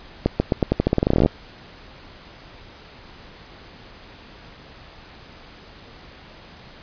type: accelerating click train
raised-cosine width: 2 ms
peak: -3 dBFS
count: 20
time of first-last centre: 0.26-1.261 s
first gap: 140 ms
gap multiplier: 0.87
effects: pink hiss -44 dBFS RMS until 6.82 s + resampled to 11025 Hz

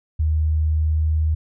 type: tone with pitch glide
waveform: sine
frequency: 77.78 to 78.23 Hz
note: D#2 to D#2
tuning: 0 to +10 cents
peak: -16 dBFS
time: 0.19-1.35 s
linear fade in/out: 10 ms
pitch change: +10 cents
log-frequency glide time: 0.64-1.24 s
effects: none

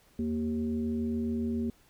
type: tone with frequency modulation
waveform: sine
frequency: 233.1 Hz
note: A#3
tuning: in tune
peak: -28 dBFS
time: 0.19-1.7 s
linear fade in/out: 2 ms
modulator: 153 Hz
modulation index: 0.66
effects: pink hiss -63 dBFS RMS until 1.89 s

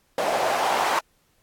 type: noise with band-pass filter sweep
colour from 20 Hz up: white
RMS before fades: -23 dBFS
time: 0.18-0.99 s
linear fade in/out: 2 ms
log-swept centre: 600 to 920 Hz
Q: 2.9
effects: pink hiss -65 dBFS RMS until 1.42 s + AAC 64 kbps

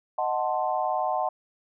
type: chord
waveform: sine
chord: D# diminished seventh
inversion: none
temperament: equal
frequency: 622.3 / 740 / 880 / 1046.5 Hz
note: D#5 / F#5 / A5 / C6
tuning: 0 / 0 / 0 / 0 cents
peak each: -30 / -27 / -30 / -32 dBFS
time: 0.18-1.29 s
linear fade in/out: 5 ms
effects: none

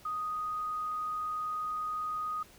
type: tone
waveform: sine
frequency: 1244.5 Hz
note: D#6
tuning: in tune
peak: -32 dBFS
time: 0.05-2.43 s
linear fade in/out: 5 ms
effects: pink hiss -57 dBFS RMS until 2.58 s

